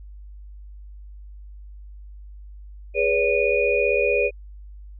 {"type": "tone cluster", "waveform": "sine", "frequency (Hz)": [413.8, 491.4, 567, 2461], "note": ["G#4", "B4", "C#5", "D#7"], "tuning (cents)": [-6, -9, 39, -20], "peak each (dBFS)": -23, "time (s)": [2.94, 4.31], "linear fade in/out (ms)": 50, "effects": ["added 50 Hz sine -38 dBFS peak until 4.99 s"]}